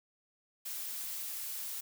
blue noise, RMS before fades -40 dBFS, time 0.65-1.81 s, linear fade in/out 10 ms, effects none

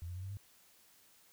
sine tone with pitch steps, 85.3 / 88.87 / 92.59 / 96.47 / 100.51 Hz, F2 / F2 / F#2 / G2 / G2, -40 / +31 / +2 / -27 / +44 cents, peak -40 dBFS, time 0.02-0.37 s, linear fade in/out 0 ms, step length 70 ms, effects white hiss -65 dBFS RMS until 1.32 s

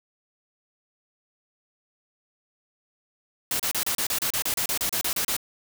white noise bursts, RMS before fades -26 dBFS, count 16, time 3.51-5.366 s, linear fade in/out 2 ms, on 86 ms, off 32 ms, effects none

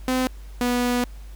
sawtooth tone pair in turn, 256.5 / 245 Hz, C4 / B3, -34 / -14 cents, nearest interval minor second, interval 80 cents, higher first, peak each -16 dBFS, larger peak neither, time 0.08-0.27 / 0.61-1.04 s, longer second, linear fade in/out 0 ms, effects added 50 Hz sine -36 dBFS peak until 1.35 s + pink hiss -53 dBFS RMS until 1.35 s

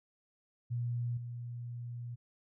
sine tone with level steps, 120 Hz, B2, 49 cents flat, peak -32 / -39 dBFS, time 0.7-2.16 s, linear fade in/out 20 ms, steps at 1.17 s, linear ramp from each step 5 ms, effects none

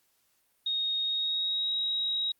sine tone with pitch glide, 3729 to 3814 Hz, A#7 to A#7, 0 to +39 cents, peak -27 dBFS, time 0.66-2.32 s, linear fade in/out 5 ms, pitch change +39 cents, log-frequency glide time 1.02-1.72 s, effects white hiss -71 dBFS RMS until 2.39 s + Opus 48 kbps

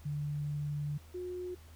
sine tone pair in turn, 146.83 / 361.1 Hz, D3 / F#4, 0 / -42 cents, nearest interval octave + major third, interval 1558 cents, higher second, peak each -33 / -37 dBFS, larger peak first, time 0.05-0.98 / 1.14-1.55 s, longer first, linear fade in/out 10 ms, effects added 79 Hz sine -52 dBFS peak until 1.75 s + pink hiss -61 dBFS RMS until 1.75 s

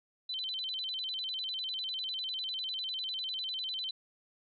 sine tone with vibrato, 3520 Hz, A7, in tune, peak -34 dBFS, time 0.29-3.91 s, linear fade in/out 5 ms, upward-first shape square, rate 10 Hz, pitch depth 220 cents each way, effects none

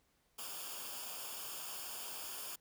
white noise with comb filter, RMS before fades -45 dBFS, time 0.38-2.56 s, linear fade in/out 10 ms, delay 0.5 ms, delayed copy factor -0.7, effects pink hiss -75 dBFS RMS until 2.6 s

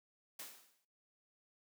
white noise with exponential decay, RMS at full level -45 dBFS, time 0.39-0.85 s, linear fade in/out 5 ms, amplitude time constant 100 ms, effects noise-tail reverb RT60 0.3 s tail -18 dB re dry + high-pass 200 Hz 12 dB/octave

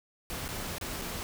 pink noise with dropouts, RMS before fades -37 dBFS, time 0.3-1.23 s, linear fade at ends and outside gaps 0 ms, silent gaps 0.481-0.488 / 0.783-0.812 / 1.015-1.019 s, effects none

